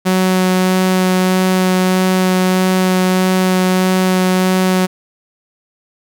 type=tone with vibrato; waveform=sawtooth; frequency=185.4 Hz; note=F#3; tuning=4 cents sharp; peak=-7 dBFS; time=0.05-4.87 s; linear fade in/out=20 ms; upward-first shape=sine; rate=1.6 Hz; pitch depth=8 cents each way; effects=none